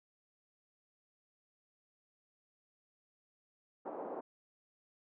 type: band-pass noise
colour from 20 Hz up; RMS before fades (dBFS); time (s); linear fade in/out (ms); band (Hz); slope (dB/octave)
pink; -43; 3.85-4.21; 10; 320 to 910; 24
effects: none